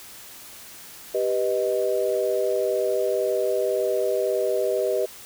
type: chord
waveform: sine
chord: G augmented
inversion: none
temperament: equal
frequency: 392 / 493.9 / 622.3 Hz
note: G4 / B4 / D#5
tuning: 0 / 0 / 0 cents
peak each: -25 dBFS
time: 1.14-5.06 s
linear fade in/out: 10 ms
effects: white hiss -43 dBFS RMS until 5.25 s